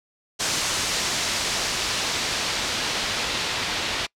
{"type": "noise with low-pass filter sweep", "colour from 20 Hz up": "white", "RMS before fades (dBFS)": -26, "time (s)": [0.39, 4.07], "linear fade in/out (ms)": 20, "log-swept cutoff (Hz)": [6500, 3900], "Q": 1, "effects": ["noise-tail reverb RT60 0.1 s tail -25 dB re dry"]}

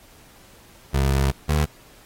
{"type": "tone pair in turn", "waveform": "25% pulse", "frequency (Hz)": [67.9, 75.4], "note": ["C#2", "D2"], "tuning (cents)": [-35, 46], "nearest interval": "major second", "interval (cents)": 181, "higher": "second", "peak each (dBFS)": -14, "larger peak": "neither", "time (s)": [[0.93, 1.32], [1.48, 1.66]], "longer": "first", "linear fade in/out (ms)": 20, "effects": ["pink hiss -51 dBFS RMS until 2.05 s", "AAC 48 kbps"]}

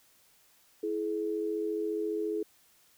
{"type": "tone pair together", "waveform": "sine", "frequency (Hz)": [329.6, 424.2], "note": ["E4", "G#4"], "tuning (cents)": [0, 37], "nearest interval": "major third", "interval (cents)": 437, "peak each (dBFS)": [-34, -31], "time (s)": [0.83, 2.43], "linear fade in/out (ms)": 5, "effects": ["white hiss -64 dBFS RMS until 2.97 s"]}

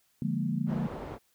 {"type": "chord", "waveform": "sine", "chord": "Bb dominant seventh", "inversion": "first", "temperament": "equal", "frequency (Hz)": [146.83, 174.61, 207.7, 233.1], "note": ["D3", "F3", "Ab3", "Bb3"], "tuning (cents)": [0, 0, 0, 0], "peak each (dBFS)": -33, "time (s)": [0.22, 0.87], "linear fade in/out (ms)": 2}
{"type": "low-pass noise", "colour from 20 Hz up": "white", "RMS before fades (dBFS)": -40, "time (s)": [0.66, 1.19], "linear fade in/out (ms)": 50, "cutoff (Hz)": 650, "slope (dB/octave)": 12}
{"effects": ["white hiss -70 dBFS RMS until 1.34 s"]}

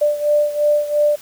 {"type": "beating tone pair", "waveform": "sine", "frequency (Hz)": [591, 593.9], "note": ["D5", "D5"], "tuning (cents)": [11, 19], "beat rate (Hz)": 2.9, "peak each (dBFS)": [-15, -19], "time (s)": [0.01, 1.16], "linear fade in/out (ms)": 10, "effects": ["white hiss -42 dBFS RMS until 1.21 s"]}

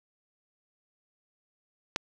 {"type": "click", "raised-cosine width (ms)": 0.2, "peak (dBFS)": -10, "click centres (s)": 1.961, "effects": []}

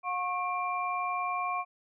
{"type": "tone cluster", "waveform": "sine", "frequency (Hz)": [720, 1091, 2371], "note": ["F#5", "C#6", "D7"], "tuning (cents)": [-47, -28, 16], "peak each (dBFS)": [-34, -31, -38], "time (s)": [0.03, 1.65], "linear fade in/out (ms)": 50, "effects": []}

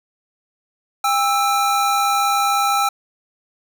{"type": "tone pair together", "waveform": "square", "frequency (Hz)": [803, 1318.5], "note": ["G5", "E6"], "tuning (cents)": [41, 0], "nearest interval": "major sixth", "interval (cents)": 859, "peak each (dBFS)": -19, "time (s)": [1.04, 2.89], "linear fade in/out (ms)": 5, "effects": []}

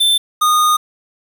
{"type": "tone pair in turn", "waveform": "square", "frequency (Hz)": [3546, 1230], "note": ["A7", "D#6"], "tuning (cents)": [13, -20], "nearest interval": "octave + tritone", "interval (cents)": 1833, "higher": "first", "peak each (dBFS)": -11, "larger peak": "neither", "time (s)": [[0, 0.18], [0.41, 0.77]], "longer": "second", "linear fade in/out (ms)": 10, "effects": ["7-bit"]}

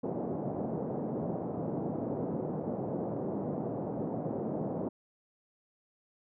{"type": "band-pass noise", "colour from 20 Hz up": "pink", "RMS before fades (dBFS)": -35, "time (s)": [0.03, 4.89], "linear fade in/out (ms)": 10, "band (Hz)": [140, 690], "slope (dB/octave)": 24, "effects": []}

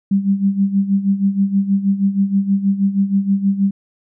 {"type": "tone with tremolo", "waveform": "sine", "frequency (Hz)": 197, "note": "G3", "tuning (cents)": 9, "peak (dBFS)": -10, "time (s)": [0.11, 3.71], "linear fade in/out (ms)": 5, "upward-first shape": "sine", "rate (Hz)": 6.3, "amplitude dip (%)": 75, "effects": []}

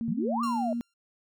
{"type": "tone with pitch glide", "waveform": "sine", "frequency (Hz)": [230.1, 236.6], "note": ["A#3", "A#3"], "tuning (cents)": [-22, 26], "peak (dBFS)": -28, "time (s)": [0.01, 0.81], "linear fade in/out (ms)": 0, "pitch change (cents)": 48, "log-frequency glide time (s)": [0.39, 0.44]}
{"type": "exponential two-way sweep", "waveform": "sine", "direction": "up then down", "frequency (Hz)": [143.1, 1219, 611], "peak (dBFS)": -28, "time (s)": [0.08, 0.73], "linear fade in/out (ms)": 2, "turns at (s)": 0.42}
{"type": "tone with exponential decay", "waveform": "10% pulse", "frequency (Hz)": 1386, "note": "F6", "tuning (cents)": -14, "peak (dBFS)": -30, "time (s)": [0.43, 0.94], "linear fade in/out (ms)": 5, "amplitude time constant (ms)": 110}
{"effects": []}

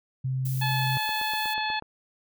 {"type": "tone", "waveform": "sine", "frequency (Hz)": 130.81, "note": "C3", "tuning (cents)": 0, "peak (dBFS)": -25, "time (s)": [0.24, 0.98], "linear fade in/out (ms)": 10}
{"type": "noise", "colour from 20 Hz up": "violet", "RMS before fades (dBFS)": -38, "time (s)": [0.45, 1.54], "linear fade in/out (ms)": 5}
{"type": "harmonic tone", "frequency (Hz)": 862, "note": "A5", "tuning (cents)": -36, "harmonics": [1, 2, 3, 4, 5], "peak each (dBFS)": [-29, -32, -34, -35, -36], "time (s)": [0.61, 1.8], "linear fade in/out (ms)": 10}
{"type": "click train", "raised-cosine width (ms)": 1, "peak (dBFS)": -27, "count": 8, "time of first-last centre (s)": [0.97, 1.824], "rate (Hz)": 8.2}
{"effects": []}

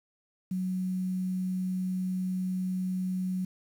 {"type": "tone with quantisation", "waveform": "sine", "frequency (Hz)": 185, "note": "F#3", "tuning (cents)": 0, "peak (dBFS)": -28, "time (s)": [0.51, 3.45], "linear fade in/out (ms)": 5, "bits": 9, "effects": []}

